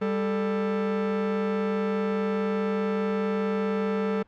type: tone pair together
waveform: 45% pulse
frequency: 198.2 / 441.2 Hz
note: G3 / A4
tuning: +19 / +5 cents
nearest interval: octave + major second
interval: 1386 cents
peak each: -27 dBFS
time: 0.01-4.23 s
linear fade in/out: 10 ms
effects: pink hiss -61 dBFS RMS until 4.27 s + low-pass 2000 Hz 12 dB/octave